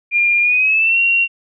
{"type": "tone with pitch glide", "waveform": "sine", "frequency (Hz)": [2405, 2747], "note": ["D7", "F7"], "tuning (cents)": [41, -29], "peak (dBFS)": -11, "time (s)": [0.11, 1.28], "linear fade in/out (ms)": 50, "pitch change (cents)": 230, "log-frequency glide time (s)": [0.41, 0.99], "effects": []}